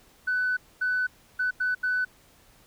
sine tone bursts at uneven times, 1499 Hz, F#6, 22 cents sharp, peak -22 dBFS, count 5, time 0.27-0.57 / 0.81-1.07 / 1.39-1.51 / 1.6-1.75 / 1.83-2.05 s, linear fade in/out 10 ms, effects tanh soft clip ceiling -19 dBFS + pink hiss -58 dBFS RMS until 2.66 s

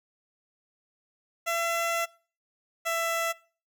15% pulse tone pair in turn, 674 / 665.9 Hz, E5 / E5, +38 / +17 cents, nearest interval unison, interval 21 cents, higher first, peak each -20 dBFS, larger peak neither, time 1.46-2.06 / 2.85-3.33 s, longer first, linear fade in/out 20 ms, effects noise-tail reverb RT60 0.4 s tail -22 dB re dry

